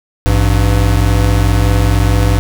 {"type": "tone pair together", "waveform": "square", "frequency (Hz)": [55.33, 100], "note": ["A1", "G2"], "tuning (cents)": [10, 35], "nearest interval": "minor seventh", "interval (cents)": 1025, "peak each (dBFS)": -12, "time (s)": [0.26, 2.39], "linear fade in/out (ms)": 0, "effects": []}